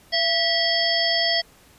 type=harmonic tone with a mistuned harmonic; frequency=652 Hz; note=E5; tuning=19 cents flat; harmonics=1 / 3 / 5 / 7 / 8; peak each=-25 / -25 / -25 / -25 / -25 dBFS; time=0.12-1.42 s; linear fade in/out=20 ms; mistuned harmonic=1; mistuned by=+67 cents; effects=pink hiss -53 dBFS RMS until 1.78 s + resampled to 32000 Hz